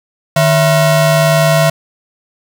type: ring-modulated tone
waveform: 40% pulse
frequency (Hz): 408.5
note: G#4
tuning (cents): -29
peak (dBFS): -4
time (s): 0.36-1.7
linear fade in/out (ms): 5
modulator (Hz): 255
effects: none